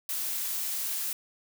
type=noise; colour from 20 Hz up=blue; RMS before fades=-32 dBFS; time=0.09-1.13 s; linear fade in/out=2 ms; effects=none